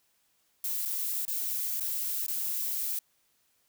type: noise with dropouts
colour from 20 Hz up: violet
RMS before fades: -32 dBFS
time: 0.64-2.99 s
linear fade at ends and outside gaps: 2 ms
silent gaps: 0.853-0.857 / 1.252-1.279 / 1.799-1.807 / 2.265-2.281 s
effects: white hiss -71 dBFS RMS until 3.68 s